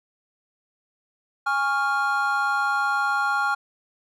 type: chord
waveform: triangle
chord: Db major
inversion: second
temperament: equal with one note detuned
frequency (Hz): 823 / 1108.7 / 1396.9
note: Ab5 / Db6 / F6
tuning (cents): -16 / 0 / 0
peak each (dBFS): -24 / -26 / -21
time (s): 1.46-3.55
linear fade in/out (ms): 10
effects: none